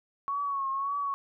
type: tone with vibrato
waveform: sine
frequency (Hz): 1108.7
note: C#6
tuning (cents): 0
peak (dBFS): -28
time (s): 0.28-1.14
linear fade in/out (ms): 0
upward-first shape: triangle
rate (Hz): 1.8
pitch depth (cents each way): 59
effects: none